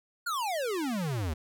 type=exponential sweep; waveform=square; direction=down; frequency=1480 to 72.9 Hz; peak=-30 dBFS; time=0.26-1.34 s; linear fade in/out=10 ms; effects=none

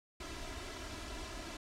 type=noise with comb filter; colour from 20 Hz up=pink; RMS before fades=-44 dBFS; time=0.2-1.57 s; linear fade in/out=5 ms; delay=3 ms; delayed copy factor=+0.7; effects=low-pass 7000 Hz 12 dB/octave

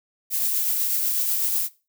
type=noise with tremolo; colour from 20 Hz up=violet; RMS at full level=-22 dBFS; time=0.3-1.69 s; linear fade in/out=50 ms; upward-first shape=triangle; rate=8.1 Hz; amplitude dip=30%; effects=noise-tail reverb RT60 0.3 s tail -19 dB re dry

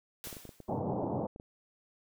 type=noise with exponential decay; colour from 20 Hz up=white; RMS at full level=-41 dBFS; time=0.24-0.8 s; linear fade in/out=0 ms; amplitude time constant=120 ms
type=clicks; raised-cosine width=2 ms; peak=-33 dBFS; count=12; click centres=0.272 / 0.328 / 0.368 / 0.453 / 0.492 / 0.603 / 0.689 / 0.736 / 0.934 / 1.028 / 1.361 / 1.399 s
type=band-pass noise; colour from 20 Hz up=pink; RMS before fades=-34 dBFS; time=0.68-1.27 s; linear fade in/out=10 ms; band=100 to 920 Hz; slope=48 dB/octave
effects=none

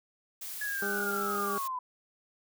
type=noise; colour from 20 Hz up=blue; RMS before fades=-40 dBFS; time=0.41-1.68 s; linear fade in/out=10 ms
type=linear sweep; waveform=sine; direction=down; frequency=1700 to 987.8 Hz; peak=-32 dBFS; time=0.61-1.79 s; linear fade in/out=5 ms
type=harmonic tone; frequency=201.9 Hz; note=G#3; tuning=49 cents flat; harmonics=1 / 2 / 3 / 4 / 6 / 7 / 8; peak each=-39 / -35 / -47 / -43 / -45 / -40 / -50 dBFS; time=0.82-1.58 s; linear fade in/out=2 ms
effects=none

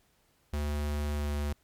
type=tone with pitch glide; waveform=square; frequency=73.7 to 73.06 Hz; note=D2 to D2; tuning=+7 to -8 cents; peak=-30 dBFS; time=0.53-1.53 s; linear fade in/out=5 ms; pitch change=-15 cents; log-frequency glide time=1.14-1.31 s; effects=pink hiss -69 dBFS RMS until 1.63 s + MP3 96 kbps

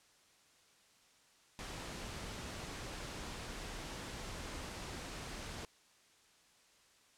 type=noise; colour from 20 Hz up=pink; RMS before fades=-45 dBFS; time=1.59-5.65 s; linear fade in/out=0 ms; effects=white hiss -67 dBFS RMS until 7.17 s + low-pass 8000 Hz 12 dB/octave

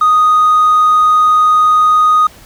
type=tone; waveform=triangle; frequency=1243 Hz; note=D#6; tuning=2 cents flat; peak=-3 dBFS; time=0.01-2.27 s; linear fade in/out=5 ms; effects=tanh soft clip ceiling -2 dBFS + pink hiss -40 dBFS RMS until 2.45 s

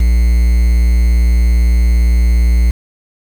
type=tone with quantisation; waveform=triangle; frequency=58.8 Hz; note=A#1; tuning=16 cents sharp; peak=-5 dBFS; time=0-2.71 s; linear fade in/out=5 ms; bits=5; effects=none

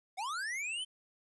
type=linear sweep; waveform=square; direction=up; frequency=698.5 to 3136 Hz; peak=-36 dBFS; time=0.17-0.85 s; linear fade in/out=20 ms; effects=resampled to 24000 Hz + 12-bit

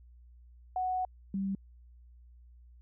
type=tone pair in turn; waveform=sine; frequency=740 / 194.76 Hz; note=F#5 / G3; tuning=0 / -11 cents; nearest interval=octave + major seventh; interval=2311 cents; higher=first; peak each=-29 / -30 dBFS; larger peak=first; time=0.76-1.05 / 1.34-1.55 s; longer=first; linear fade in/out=2 ms; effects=added 60 Hz sine -53 dBFS peak until 2.81 s

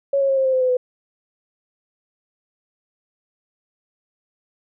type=tone with pitch steps; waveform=sine; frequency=555 / 547 / 539.2 / 531.5 / 523.9 / 516.3 / 508.9 / 501.6 Hz; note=C#5 / C#5 / C#5 / C5 / C5 / C5 / C5 / B4; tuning=+2 / -23 / -48 / +27 / +2 / -23 / -48 / +27 cents; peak=-15 dBFS; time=0.13-0.77 s; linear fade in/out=5 ms; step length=80 ms; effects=none

